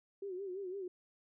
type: tone with vibrato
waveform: sine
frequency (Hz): 380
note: F#4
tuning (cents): +46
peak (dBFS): -39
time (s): 0.22-0.88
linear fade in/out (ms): 5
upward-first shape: sine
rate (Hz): 5.9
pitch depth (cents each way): 100
effects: none